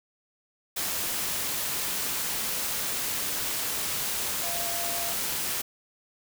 sine tone in noise, 687 Hz, F5, 29 cents flat, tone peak -36 dBFS, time 4.43-5.13 s, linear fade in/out 10 ms, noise white, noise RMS -30 dBFS, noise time 0.76-5.62 s, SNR -9 dB, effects none

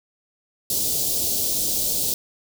white band-stop noise, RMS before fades -23 dBFS, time 0.7-2.14 s, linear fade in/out 2 ms, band 600 to 3900 Hz, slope 24 dB/octave, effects none

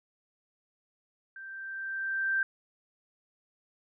sine tone with level ramp, 1568 Hz, G6, in tune, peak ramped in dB -42 to -24 dBFS, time 1.36-2.43 s, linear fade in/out 2 ms, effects none

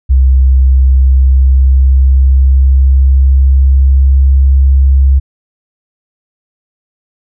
sine tone with pitch glide, 65.41 to 67.4 Hz, C2 to C#2, 0 to -48 cents, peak -3 dBFS, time 0.09-5.2 s, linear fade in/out 20 ms, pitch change +52 cents, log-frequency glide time 0.64-4.4 s, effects none

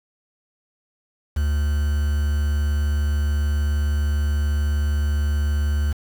triangle tone with quantisation, 73.42 Hz, D2, in tune, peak -16 dBFS, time 1.36-5.93 s, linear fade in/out 10 ms, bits 6, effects none

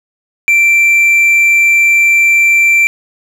triangle tone, 2349 Hz, D7, in tune, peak -4 dBFS, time 0.48-2.87 s, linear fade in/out 0 ms, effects none

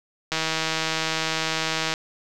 click train, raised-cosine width 0.2 ms, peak -7 dBFS, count 260, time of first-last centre 0.32-1.939 s, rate 160 Hz, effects none

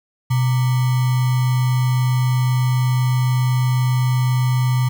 sine tone with sample-and-hold, 126.1 Hz, B2, 36 cents sharp, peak -14 dBFS, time 0.3-4.89 s, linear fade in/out 10 ms, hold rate 1050 Hz, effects none

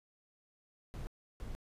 brown noise bursts at uneven times, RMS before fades -42 dBFS, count 2, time 0.94-1.07 / 1.4-1.55 s, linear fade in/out 0 ms, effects resampled to 32000 Hz

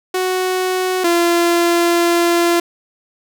sawtooth tone pair in turn, 370 / 343 Hz, F#4 / F4, 0 / -31 cents, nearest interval minor second, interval 131 cents, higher first, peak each -12 / -8 dBFS, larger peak second, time 0.14-1.04 / 1.04-2.6 s, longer second, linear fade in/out 5 ms, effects none

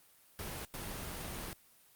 pink noise bursts at uneven times, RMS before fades -42 dBFS, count 2, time 0.39-0.65 / 0.74-1.53 s, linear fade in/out 0 ms, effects white hiss -64 dBFS RMS until 1.95 s + Opus 32 kbps

